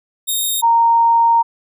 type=tone pair in turn; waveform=10% pulse / sine; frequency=3706 / 926.5 Hz; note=A#7 / A#5; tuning=-11 / -11 cents; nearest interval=2 octaves; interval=2400 cents; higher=first; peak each=-9 dBFS; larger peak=neither; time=0.27-0.62 / 0.62-1.43 s; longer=second; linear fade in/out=20 ms; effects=none